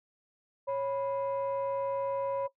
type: tone pair together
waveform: sine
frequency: 550 / 986.5 Hz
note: C#5 / B5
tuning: -14 / -2 cents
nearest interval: minor seventh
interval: 1012 cents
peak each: -28 / -35 dBFS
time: 0.67-2.48 s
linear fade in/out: 20 ms
effects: noise-tail reverb RT60 0.1 s tail -17 dB re dry + tanh soft clip ceiling -25 dBFS